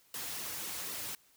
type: noise with flanger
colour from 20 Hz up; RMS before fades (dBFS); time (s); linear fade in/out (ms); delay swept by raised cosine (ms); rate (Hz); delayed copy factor
white; -40; 0.14-1.15; 2; 1.2 to 5.2; 3.9; -0.9
effects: white hiss -66 dBFS RMS until 1.36 s